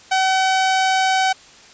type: tone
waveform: sawtooth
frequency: 759 Hz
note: F#5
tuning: 44 cents sharp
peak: -11 dBFS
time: 0.11-1.33 s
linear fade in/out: 10 ms
effects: white hiss -45 dBFS RMS until 1.73 s + resampled to 16000 Hz